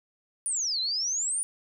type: exponential two-way sweep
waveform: sine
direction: down then up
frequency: 9650 to 3968 to 9650 Hz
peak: -26 dBFS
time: 0.46-1.43 s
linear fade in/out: 0 ms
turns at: 0.8 s
effects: 11-bit